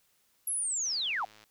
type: linear sweep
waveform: sine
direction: down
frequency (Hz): 11390 to 659.3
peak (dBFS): -29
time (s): 0.47-1.25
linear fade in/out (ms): 5
type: click train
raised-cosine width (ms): 0.2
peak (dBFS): -37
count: 63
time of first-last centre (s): 0.86-1.439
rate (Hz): 107
effects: white hiss -70 dBFS RMS until 1.5 s